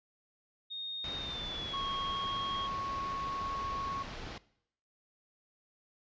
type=tone with pitch glide; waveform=sine; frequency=3700 to 3258 Hz; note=A#7 to G#7; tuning=-14 to -34 cents; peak=-38 dBFS; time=0.7-2.68 s; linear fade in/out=20 ms; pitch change=-220 cents; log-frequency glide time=1.16-1.87 s
type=low-pass noise; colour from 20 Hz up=pink; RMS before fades=-44 dBFS; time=1.04-4.38 s; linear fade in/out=2 ms; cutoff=5100 Hz; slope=24 dB/octave
type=tone; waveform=sine; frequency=1102 Hz; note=C#6; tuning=11 cents flat; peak=-35 dBFS; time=1.73-4.03 s; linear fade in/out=10 ms
effects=noise-tail reverb RT60 0.7 s tail -20 dB re dry + resampled to 16000 Hz